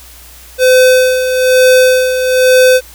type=tone with tremolo; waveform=square; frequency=510 Hz; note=C5; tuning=44 cents flat; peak=-4 dBFS; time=0.58-2.81 s; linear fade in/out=50 ms; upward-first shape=sine; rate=1.1 Hz; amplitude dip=60%; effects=added 60 Hz sine -38 dBFS peak until 2.94 s + white hiss -37 dBFS RMS until 2.94 s